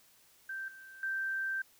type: tone with level steps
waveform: sine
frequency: 1565 Hz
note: G6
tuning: 3 cents flat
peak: -37 / -49 / -32 dBFS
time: 0.49-1.62 s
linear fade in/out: 5 ms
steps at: 0.68 / 1.03 s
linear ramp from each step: 2 ms
effects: white hiss -64 dBFS RMS until 1.79 s

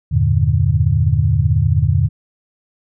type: chord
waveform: sine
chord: E half-diminished seventh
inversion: none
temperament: equal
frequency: 82.41 / 98 / 116.54 / 146.83 Hz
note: E2 / G2 / Bb2 / D3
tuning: 0 / 0 / 0 / 0 cents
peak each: -17 dBFS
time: 0.11-2.09 s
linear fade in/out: 20 ms
effects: none

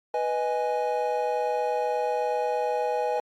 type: chord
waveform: triangle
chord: G# minor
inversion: first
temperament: equal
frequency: 493.9 / 622.3 / 830.6 Hz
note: B4 / D#5 / G#5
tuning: 0 / 0 / 0 cents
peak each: -26 / -28 / -26 dBFS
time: 0.14-3.2 s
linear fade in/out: 2 ms
effects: AAC 48 kbps

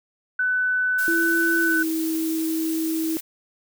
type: tone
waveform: sine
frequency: 1500 Hz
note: F#6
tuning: 23 cents sharp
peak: -19 dBFS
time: 0.39-1.83 s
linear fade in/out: 5 ms
type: noise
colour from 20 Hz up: blue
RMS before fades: -33 dBFS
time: 0.98-3.21 s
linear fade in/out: 10 ms
type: tone with pitch glide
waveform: sine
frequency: 333.2 to 321.5 Hz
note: E4 to E4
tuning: +19 to -43 cents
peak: -22 dBFS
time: 1.08-3.17 s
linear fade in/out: 0 ms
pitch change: -62 cents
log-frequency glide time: 1.63-1.77 s
effects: none

